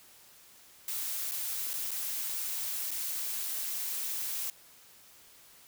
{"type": "noise with dropouts", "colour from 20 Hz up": "blue", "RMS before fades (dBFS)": -35, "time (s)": [0.88, 4.5], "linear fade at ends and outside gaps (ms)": 2, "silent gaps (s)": [[1.313, 1.318], [1.733, 1.738], [1.909, 1.914], [2.908, 2.913]], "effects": ["white hiss -57 dBFS RMS until 5.67 s"]}